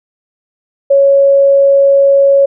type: tone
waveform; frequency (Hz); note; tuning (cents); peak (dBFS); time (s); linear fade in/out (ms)
sine; 554.4; C#5; 0; -4; 0.9-2.46; 10
effects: none